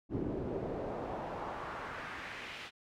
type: noise with band-pass filter sweep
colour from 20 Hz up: brown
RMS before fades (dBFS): -40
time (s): 0.09-2.71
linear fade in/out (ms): 50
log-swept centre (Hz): 280 to 2900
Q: 1.7
effects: none